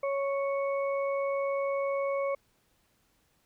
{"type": "harmonic tone", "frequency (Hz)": 554, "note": "C#5", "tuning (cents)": -1, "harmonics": [1, 2, 4], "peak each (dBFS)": [-28, -36, -41], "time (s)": [0.03, 2.35], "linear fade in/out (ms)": 5, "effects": ["pink hiss -70 dBFS RMS until 3.45 s"]}